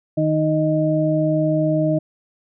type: harmonic tone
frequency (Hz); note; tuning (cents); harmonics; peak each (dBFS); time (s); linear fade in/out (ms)
155.5; D#3; -1; 1 / 2 / 4; -20 / -20 / -20; 0.17-1.99; 10
effects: none